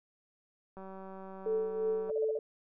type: click train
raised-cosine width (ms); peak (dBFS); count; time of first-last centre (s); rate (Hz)
1; -34; 255; 0.77-2.1; 191
type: tone with tremolo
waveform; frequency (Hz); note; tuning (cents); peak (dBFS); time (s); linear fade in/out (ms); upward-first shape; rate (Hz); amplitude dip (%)
sine; 440; A4; 0; -27; 1.46-2.39; 2; triangle; 2.9; 65
type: tone bursts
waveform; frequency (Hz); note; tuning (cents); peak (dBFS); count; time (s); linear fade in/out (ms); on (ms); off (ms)
sine; 583; D5; -13; -34; 5; 2.09-2.378; 5; 28; 37
effects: none